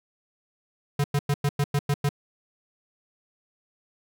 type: tone bursts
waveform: square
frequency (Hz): 143.7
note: D3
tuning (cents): -37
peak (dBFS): -21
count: 8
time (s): 0.99-2.091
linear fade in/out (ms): 5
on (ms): 51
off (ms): 99
effects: none